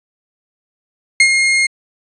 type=tone with ADSR envelope; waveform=40% pulse; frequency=2139 Hz; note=C7; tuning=38 cents sharp; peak=-4 dBFS; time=1.2-1.67 s; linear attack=3 ms; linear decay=74 ms; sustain=-6 dB; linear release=10 ms; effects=resampled to 22050 Hz